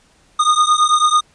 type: beating tone pair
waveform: square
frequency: 1224 / 1233.1 Hz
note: D#6 / D#6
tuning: -29 / -16 cents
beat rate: 9.1 Hz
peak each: -15 dBFS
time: 0.39-1.21 s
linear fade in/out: 10 ms
effects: pink hiss -54 dBFS RMS until 1.34 s + resampled to 22050 Hz